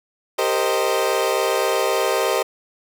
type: chord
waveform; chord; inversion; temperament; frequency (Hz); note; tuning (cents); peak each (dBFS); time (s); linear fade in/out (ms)
30% pulse; C minor seventh; second; equal with one note detuned; 392 / 459.7 / 523.3 / 622.3; G4 / Bb4 / C5 / Eb5; 0 / -24 / 0 / 0; -21; 0.38-2.43; 10
effects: none